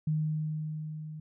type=tone with level ramp; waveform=sine; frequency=154.6 Hz; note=D#3; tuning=11 cents flat; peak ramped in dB=-25 to -39 dBFS; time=0.07-1.2 s; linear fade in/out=5 ms; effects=none